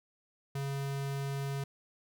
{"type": "tone", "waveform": "square", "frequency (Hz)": 138.59, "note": "C#3", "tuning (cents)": 0, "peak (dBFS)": -34, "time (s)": [0.55, 1.64], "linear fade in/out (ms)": 5, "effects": []}